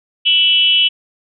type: tone with frequency modulation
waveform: sine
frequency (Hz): 2974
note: F#7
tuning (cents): +8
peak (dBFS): -9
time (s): 0.25-0.89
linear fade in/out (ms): 20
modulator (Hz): 317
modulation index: 0.75
effects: none